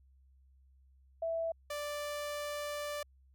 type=tone pair in turn; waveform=sine / sawtooth; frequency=659.3 / 587.4 Hz; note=E5 / D5; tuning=0 / 0 cents; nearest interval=major second; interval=200 cents; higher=first; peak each=-32 / -33 dBFS; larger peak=first; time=1.22-1.52 / 1.7-3.03 s; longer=second; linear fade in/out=5 ms; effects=added 66 Hz sine -61 dBFS peak until 3.34 s